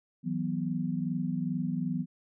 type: chord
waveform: sine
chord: E suspended second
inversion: none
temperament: equal with one note detuned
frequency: 162.45 / 185 / 246.9 Hz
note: E3 / F#3 / B3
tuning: -25 / 0 / 0 cents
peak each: -33 dBFS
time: 0.23-2.06 s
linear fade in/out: 50 ms
effects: none